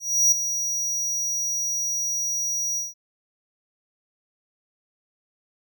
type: tone with ADSR envelope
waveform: square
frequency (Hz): 5780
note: F#8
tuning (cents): -41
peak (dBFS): -14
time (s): 0-2.94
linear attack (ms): 320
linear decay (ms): 5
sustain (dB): -10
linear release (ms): 170
effects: none